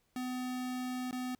square tone with dropouts, 252.3 Hz, B3, 37 cents sharp, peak -36 dBFS, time 0.16-1.35 s, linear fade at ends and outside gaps 2 ms, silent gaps 1.111-1.127 s, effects pink hiss -75 dBFS RMS until 1.39 s

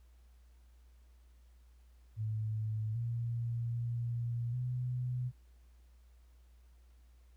sine tone with pitch steps, 108.9 / 117.4 / 118.4 / 124.8 Hz, A2 / A#2 / A#2 / B2, -17 / +13 / +27 / +19 cents, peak -33 dBFS, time 2.16-5.32 s, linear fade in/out 50 ms, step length 790 ms, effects added 60 Hz sine -58 dBFS peak until 7.36 s + pink hiss -75 dBFS RMS until 7.36 s

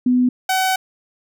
sine / sawtooth tone pair in turn, 249.6 / 754.9 Hz, B3 / F#5, +19 / +35 cents, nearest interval octave + perfect fifth, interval 1916 cents, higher second, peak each -12 dBFS, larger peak neither, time 0.06-0.29 / 0.49-0.76 s, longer second, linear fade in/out 5 ms, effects none

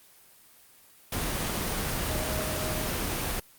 sine tone in noise, 622.3 Hz, D#5, in tune, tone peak -36 dBFS, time 2.09-2.88 s, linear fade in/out 5 ms, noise pink, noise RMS -30 dBFS, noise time 1.12-3.4 s, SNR -9 dB, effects white hiss -56 dBFS RMS until 3.58 s + Opus 24 kbps

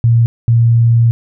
sine tone pair in turn, 116.54 / 116.54 Hz, A#2 / A#2, 0 / 0 cents, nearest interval unison, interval 0 cents, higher neither, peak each -6 dBFS, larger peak neither, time 0.04-0.26 / 0.48-1.11 s, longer second, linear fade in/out 0 ms, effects none

